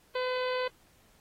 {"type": "harmonic tone with a mistuned harmonic", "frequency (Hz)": 506, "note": "B4", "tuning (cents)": 42, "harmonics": [1, 2, 3, 4, 5, 6, 7, 8, 9], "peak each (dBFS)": [-30, -36, -40, -42, -44, -46, -47, -48, -49], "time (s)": [0.15, 0.68], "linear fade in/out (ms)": 5, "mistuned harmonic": 7, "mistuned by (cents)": -21, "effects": ["pink hiss -64 dBFS RMS until 1.2 s", "AAC 48 kbps"]}